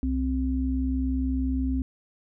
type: tone pair together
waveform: sine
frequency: 64.69 / 261.6 Hz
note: C2 / C4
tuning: -19 / 0 cents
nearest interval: 2 octaves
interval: 2419 cents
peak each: -26 dBFS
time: 0.03-1.82 s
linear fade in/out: 0 ms
effects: none